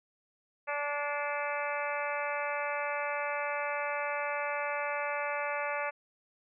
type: harmonic tone with a mistuned harmonic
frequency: 290 Hz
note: D4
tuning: 22 cents flat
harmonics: 2 / 3 / 4 / 5 / 6 / 7 / 8 / 9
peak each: -36 / -38 / -39 / -40 / -41 / -41 / -42 / -43 dBFS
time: 0.67-5.91 s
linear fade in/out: 20 ms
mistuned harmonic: 7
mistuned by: +45 cents
effects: none